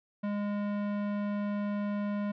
sine tone with tanh clipping, 205.1 Hz, G#3, 21 cents flat, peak -32 dBFS, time 0.23-2.32 s, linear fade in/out 10 ms, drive 18 dB, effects none

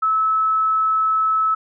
sine tone, 1300 Hz, E6, 24 cents flat, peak -15 dBFS, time 0.02-1.55 s, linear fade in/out 10 ms, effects none

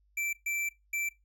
square tone bursts at uneven times, 2337 Hz, D7, 9 cents flat, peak -31 dBFS, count 3, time 0.17-0.33 / 0.46-0.69 / 0.93-1.09 s, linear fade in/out 5 ms, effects noise-tail reverb RT60 0.2 s tail -20 dB re dry + added 50 Hz sine -65 dBFS peak until 1.24 s

